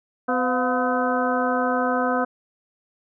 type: harmonic tone with a mistuned harmonic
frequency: 253.3 Hz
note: B3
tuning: 44 cents sharp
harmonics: 1 / 2 / 3 / 4 / 5 / 6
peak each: -25 / -25 / -26 / -29 / -27 / -29 dBFS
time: 0.28-2.25 s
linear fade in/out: 10 ms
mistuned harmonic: 3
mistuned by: -93 cents
effects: none